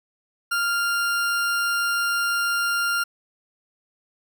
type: tone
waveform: 40% pulse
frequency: 1396.9 Hz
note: F6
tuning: in tune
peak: -20 dBFS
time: 0.51-3.04 s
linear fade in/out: 10 ms
effects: none